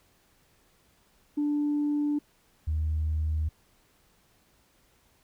sine tone pair in turn, 293.7 / 77.79 Hz, D4 / D#2, 0 / 0 cents, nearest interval octave + major seventh, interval 2300 cents, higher first, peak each -23 / -24 dBFS, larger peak first, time 1.37-2.19 / 2.67-3.49 s, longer neither, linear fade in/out 10 ms, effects tanh soft clip ceiling -21 dBFS + pink hiss -65 dBFS RMS until 5.23 s

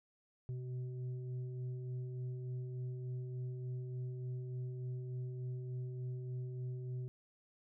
sine tone with frequency modulation, 126.7 Hz, B2, 45 cents sharp, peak -39 dBFS, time 0.49-7.08 s, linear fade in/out 0 ms, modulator 250 Hz, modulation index 0.44, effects none

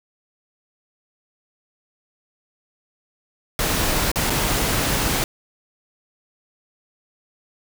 pink noise with dropouts, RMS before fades -21 dBFS, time 3.59-5.24 s, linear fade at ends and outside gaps 1 ms, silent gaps 4.116-4.158 / 4.298-4.303 s, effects none

